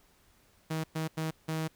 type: tone bursts at uneven times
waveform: sawtooth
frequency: 158.8 Hz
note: D#3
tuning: 36 cents sharp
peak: -27 dBFS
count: 4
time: 0.7-0.84 / 0.95-1.08 / 1.17-1.31 / 1.48-1.68 s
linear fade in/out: 10 ms
effects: pink hiss -65 dBFS RMS until 1.75 s